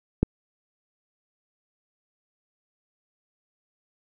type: click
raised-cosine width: 3 ms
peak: -6 dBFS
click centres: 0.23 s
effects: none